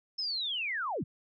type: linear sweep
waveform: sine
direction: down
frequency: 5300 to 83.6 Hz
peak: -31 dBFS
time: 0.18-1.04 s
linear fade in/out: 10 ms
effects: none